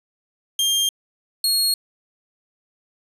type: tone pair in turn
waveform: sawtooth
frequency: 3199 / 4300 Hz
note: G7 / C8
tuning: +34 / +47 cents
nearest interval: perfect fourth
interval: 513 cents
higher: second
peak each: -14 dBFS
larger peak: neither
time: 0.59-0.89 / 1.44-1.74 s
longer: neither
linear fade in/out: 2 ms
effects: resampled to 32000 Hz + 9-bit